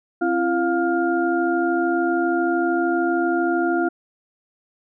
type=tone cluster; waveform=sine; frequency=265.8 / 338.8 / 704 / 1408 Hz; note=C4 / E4 / F5 / F6; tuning=+27 / +48 / +14 / +14 cents; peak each=-26 / -20 / -24 / -26 dBFS; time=0.21-3.89 s; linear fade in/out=10 ms; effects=none